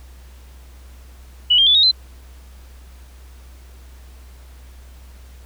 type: tone with pitch steps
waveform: sine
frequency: 2948 / 3196 / 3466 / 3757 / 4074 Hz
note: F#7 / G7 / A7 / A#7 / C8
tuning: -7 / +33 / -27 / +13 / -47 cents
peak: -10 dBFS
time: 1.5-1.915 s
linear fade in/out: 10 ms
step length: 83 ms
effects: added 63 Hz sine -39 dBFS peak until 5.45 s + pink hiss -51 dBFS RMS until 5.45 s